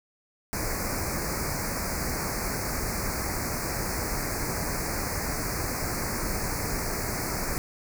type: band-stop noise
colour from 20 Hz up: pink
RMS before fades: -30 dBFS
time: 0.53-7.58 s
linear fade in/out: 0 ms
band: 2400 to 4400 Hz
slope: 96 dB/octave
effects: none